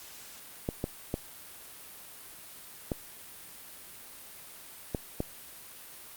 clicks, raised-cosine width 2 ms, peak -16 dBFS, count 6, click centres 0.689 / 0.841 / 1.141 / 2.918 / 4.948 / 5.204 s, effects white hiss -48 dBFS RMS until 6.16 s + Opus 48 kbps

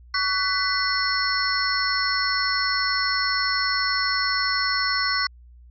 sine tone cluster, 1128 / 1496 / 1990 / 4351 / 5340 Hz, C#6 / F#6 / B6 / C#8 / E8, +30 / +19 / +13 / -33 / +22 cents, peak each -27 dBFS, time 0.14-5.27 s, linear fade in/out 5 ms, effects added 60 Hz sine -45 dBFS peak until 5.7 s

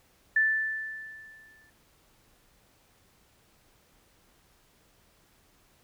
sine tone with exponential decay, 1760 Hz, A6, in tune, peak -19 dBFS, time 0.36-1.7 s, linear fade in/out 5 ms, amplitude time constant 290 ms, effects pink hiss -64 dBFS RMS until 5.83 s

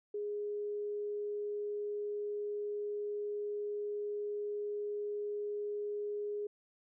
sine tone, 414.2 Hz, G#4, 5 cents flat, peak -35 dBFS, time 0.14-6.47 s, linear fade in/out 5 ms, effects none

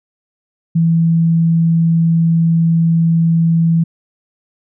sine tone, 165.4 Hz, E3, 6 cents sharp, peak -9 dBFS, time 0.75-3.84 s, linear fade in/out 10 ms, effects none

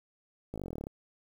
slowing click train, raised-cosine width 2 ms, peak -25 dBFS, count 15, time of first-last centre 0.54-0.869 s, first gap 18 ms, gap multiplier 1.04, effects 9-bit

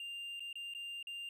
triangle tone with dropouts, 2794 Hz, F7, in tune, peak -40 dBFS, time 0-1.29 s, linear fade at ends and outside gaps 2 ms, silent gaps 0.396-0.404 / 0.529-0.555 / 0.738-0.748 / 1.028-1.07 s, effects none

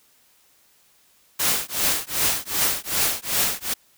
white noise with tremolo, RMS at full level -19 dBFS, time 1.39-3.74 s, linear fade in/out 10 ms, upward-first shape triangle, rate 2.6 Hz, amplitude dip 100%, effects white hiss -59 dBFS RMS until 3.97 s

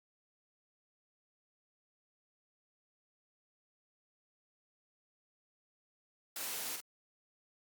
white noise with echo, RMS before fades -41 dBFS, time 6.36-6.76 s, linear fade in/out 2 ms, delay 45 ms, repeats 1, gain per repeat -4 dB, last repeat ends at 6.805 s, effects high-pass 200 Hz 12 dB/octave + Opus 48 kbps

